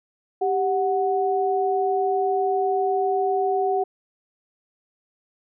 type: tone pair together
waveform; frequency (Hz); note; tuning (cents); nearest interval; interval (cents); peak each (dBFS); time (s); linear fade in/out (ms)
sine; 392.2 / 740; G4 / F#5; +1 / 0; major seventh; 1099; -22; 0.41-3.84; 10
effects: none